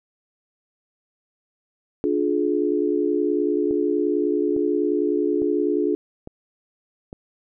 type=chord; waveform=sine; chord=D diminished; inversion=none; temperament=just; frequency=293.7 / 352.4 / 422.9 Hz; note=D4 / F4 / Ab4; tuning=0 / +16 / +31 cents; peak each=-23 dBFS; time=2.04-5.95 s; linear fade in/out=0 ms
type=click train; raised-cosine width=2 ms; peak=-22 dBFS; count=5; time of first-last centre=3.71-7.129 s; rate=1.17 Hz
effects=none